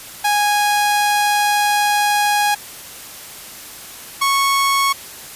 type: tone pair in turn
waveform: sawtooth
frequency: 827 / 1103.9 Hz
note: G#5 / C#6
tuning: -8 / -8 cents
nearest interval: perfect fourth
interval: 500 cents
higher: second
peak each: -10 / -10 dBFS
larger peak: neither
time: 0.24-2.55 / 4.21-4.93 s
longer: first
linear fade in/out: 10 ms
effects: white hiss -35 dBFS RMS until 5.35 s + resampled to 32000 Hz